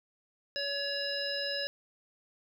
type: harmonic tone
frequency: 564 Hz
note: C#5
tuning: 30 cents sharp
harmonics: 1 / 3 / 5 / 7 / 9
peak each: -37 / -38 / -41 / -40 / -36 dBFS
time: 0.56-1.67 s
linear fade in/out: 0 ms
effects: 10-bit